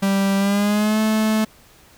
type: tone with pitch glide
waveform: 45% pulse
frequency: 196 to 217.5 Hz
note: G3 to A3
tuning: 0 to -20 cents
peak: -16 dBFS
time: 0.02-1.45 s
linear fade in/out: 10 ms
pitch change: +180 cents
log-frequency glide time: 0.37-1 s
effects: pink hiss -50 dBFS RMS until 1.97 s